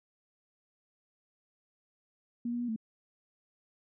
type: tone with pitch steps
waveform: sine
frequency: 237.7 / 240.2 / 242.1 / 221.9 Hz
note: A#3 / B3 / B3 / A3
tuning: +34 / -48 / -34 / +15 cents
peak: -31 dBFS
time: 2.45-2.762 s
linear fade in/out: 5 ms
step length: 78 ms
effects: none